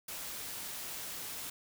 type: noise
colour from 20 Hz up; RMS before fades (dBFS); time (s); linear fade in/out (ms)
white; -42; 0.08-1.5; 5
effects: none